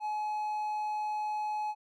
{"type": "tone", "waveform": "triangle", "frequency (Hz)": 848, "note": "G#5", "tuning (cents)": 36, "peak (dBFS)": -29, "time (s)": [0, 1.75], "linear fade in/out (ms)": 50, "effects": []}